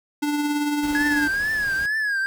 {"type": "tone with tremolo", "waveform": "square", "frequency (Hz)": 293.7, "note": "D4", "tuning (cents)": 0, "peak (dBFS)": -20, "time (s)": [0.22, 1.28], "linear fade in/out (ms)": 10, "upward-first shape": "triangle", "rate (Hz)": 18, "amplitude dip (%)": 40}
{"type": "noise", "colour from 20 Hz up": "pink", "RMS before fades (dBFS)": -38, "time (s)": [0.83, 1.86], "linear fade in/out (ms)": 2}
{"type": "tone with vibrato", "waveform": "triangle", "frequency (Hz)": 1661.2, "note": "G#6", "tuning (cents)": 0, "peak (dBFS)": -19, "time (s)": [0.95, 2.26], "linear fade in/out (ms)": 0, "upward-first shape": "triangle", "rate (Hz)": 2.2, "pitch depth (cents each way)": 120}
{"effects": []}